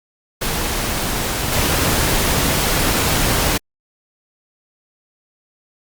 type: noise with level steps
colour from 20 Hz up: pink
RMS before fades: -21 / -17 dBFS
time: 0.41-3.58 s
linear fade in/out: 10 ms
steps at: 1.52 s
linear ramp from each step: 5 ms
effects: Opus 48 kbps